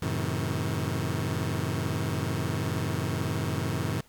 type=chord; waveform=sawtooth; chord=F# diminished seventh; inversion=none; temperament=just; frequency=92.5 / 111 / 133.2 / 159.84 Hz; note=F#2 / A2 / C3 / Eb3; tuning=0 / +16 / +31 / +47 cents; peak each=-29 dBFS; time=0.02-4.01 s; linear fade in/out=5 ms; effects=pink hiss -59 dBFS RMS until 4.08 s